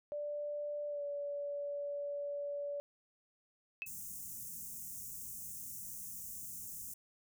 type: tone with pitch glide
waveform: sine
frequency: 587.3 to 574.2 Hz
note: D5 to D5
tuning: 0 to -39 cents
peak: -37 dBFS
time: 0.12-2.8 s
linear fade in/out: 0 ms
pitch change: -39 cents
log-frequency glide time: 0.88-1.03 s
type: tone with exponential decay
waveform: sine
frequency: 2602 Hz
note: E7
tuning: 23 cents flat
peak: -33 dBFS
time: 3.82-3.9 s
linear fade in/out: 0 ms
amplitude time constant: 16 ms
type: band-stop noise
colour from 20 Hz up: white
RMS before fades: -46 dBFS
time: 3.86-6.94 s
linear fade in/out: 5 ms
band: 240 to 6200 Hz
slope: 48 dB/octave
effects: none